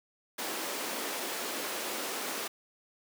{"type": "high-pass noise", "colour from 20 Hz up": "pink", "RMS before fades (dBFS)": -36, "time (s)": [0.38, 2.48], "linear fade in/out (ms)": 10, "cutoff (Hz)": 280, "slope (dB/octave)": 24, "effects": []}